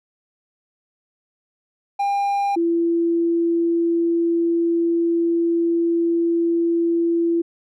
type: tone pair in turn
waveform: triangle / sine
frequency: 802 / 337.2 Hz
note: G5 / E4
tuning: +39 / +39 cents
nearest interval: octave + minor third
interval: 1500 cents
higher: first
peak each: -16 dBFS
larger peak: neither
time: 1.99-2.56 / 2.56-7.42 s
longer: second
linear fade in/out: 10 ms
effects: none